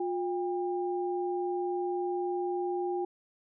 sine tone pair together, 356.4 / 800 Hz, F4 / G5, +35 / +35 cents, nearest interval octave + major second, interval 1400 cents, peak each -30 / -35 dBFS, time 0-3.05 s, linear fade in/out 5 ms, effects none

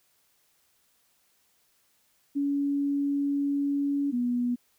sine tone pair in turn, 282.7 / 243.7 Hz, C#4 / B3, +34 / -23 cents, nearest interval minor third, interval 257 cents, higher first, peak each -24 dBFS, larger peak neither, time 2.35-4.12 / 4.12-4.56 s, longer first, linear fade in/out 20 ms, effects white hiss -68 dBFS RMS until 4.78 s

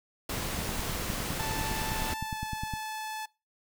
pink noise, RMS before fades -34 dBFS, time 0.29-2.14 s, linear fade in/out 5 ms
click train, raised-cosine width 5 ms, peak -23 dBFS, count 22, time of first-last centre 0.59-2.737 s, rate 9.78 Hz
sawtooth tone with pitch glide, 880 to 867.4 Hz, A5 to A5, 0 to -25 cents, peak -31 dBFS, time 1.39-3.26 s, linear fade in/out 10 ms, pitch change -25 cents, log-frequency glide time 2.2-2.39 s
effects noise-tail reverb RT60 0.3 s tail -23 dB re dry

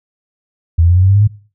sine tone with pitch steps, 82.6 / 85.56 / 88.63 / 91.81 / 95.1 / 98.51 / 102.05 / 105.71 Hz, E2 / F2 / F2 / F#2 / F#2 / G2 / G#2 / G#2, +4 / -35 / +26 / -13 / +48 / +9 / -30 / +31 cents, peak -6 dBFS, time 0.78-1.276 s, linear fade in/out 10 ms, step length 62 ms, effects noise-tail reverb RT60 0.4 s tail -21 dB re dry

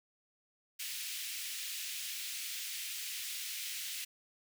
pink high-pass noise, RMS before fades -41 dBFS, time 0.79-4.05 s, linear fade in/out 10 ms, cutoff 2300 Hz, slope 24 dB/octave, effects none

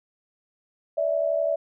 sine tone pair together, 580 / 651.7 Hz, D5 / E5, -22 / -20 cents, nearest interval major second, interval 202 cents, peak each -24 dBFS, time 0.97-1.56 s, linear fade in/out 10 ms, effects none

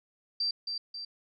sine tone with echo, 4691 Hz, D8, 3 cents flat, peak -27 dBFS, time 0.4-0.51 s, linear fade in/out 5 ms, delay 270 ms, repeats 2, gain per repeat -5 dB, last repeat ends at 1.05 s, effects none

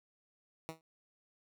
10% pulse tone with exponential decay, 161 Hz, E3, 41 cents flat, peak -29 dBFS, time 0.69-0.81 s, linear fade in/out 0 ms, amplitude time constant 26 ms, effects none

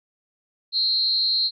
sine tone with amplitude modulation, 4159 Hz, C8, 11 cents flat, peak -15 dBFS, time 0.72-1.51 s, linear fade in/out 50 ms, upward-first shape sine, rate 290 Hz, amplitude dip 80%, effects none

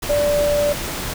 sine tone in noise, 584 Hz, D5, 10 cents flat, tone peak -15 dBFS, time 0.09-0.73 s, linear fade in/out 10 ms, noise pink, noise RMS -26 dBFS, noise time 0.02-1.14 s, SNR +8 dB, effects none

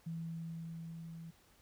sine tone with level ramp, 164.81 Hz, E3, in tune, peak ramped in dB -38 to -46 dBFS, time 0.06-1.31 s, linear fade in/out 10 ms, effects pink hiss -67 dBFS RMS until 1.61 s

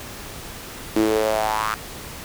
sawtooth tone with high-pass filter sweep, 108.5 Hz, A2, 24 cents flat, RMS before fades -21 dBFS, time 0.96-1.74 s, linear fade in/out 0 ms, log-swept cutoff 300 to 1300 Hz, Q 5, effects pink hiss -36 dBFS RMS until 2.24 s

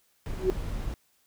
brown noise, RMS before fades -33 dBFS, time 0.26-0.94 s, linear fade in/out 0 ms
sine tone with exponential growth, 374.2 Hz, F#4, 20 cents sharp, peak -17 dBFS, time 0.33-0.5 s, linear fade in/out 0 ms, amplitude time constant 36 ms
effects white hiss -68 dBFS RMS until 1.26 s

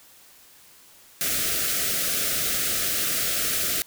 white band-stop noise, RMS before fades -25 dBFS, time 1.21-3.82 s, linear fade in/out 0 ms, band 720 to 1200 Hz, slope 96 dB/octave, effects white hiss -52 dBFS RMS until 3.86 s

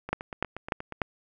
two click trains, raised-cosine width 0.5 ms, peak -21 / -10 dBFS, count 8 / 4, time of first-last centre 0.09-0.923 / 0.13-1.018 s, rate 8.4 / 3.38 Hz, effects none

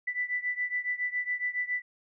sine beating tone pair, 1979 / 1986.2 Hz, B6 / B6, +3 / +9 cents, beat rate 7.2 Hz, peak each -31 / -33 dBFS, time 0.07-1.82 s, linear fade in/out 10 ms, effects none

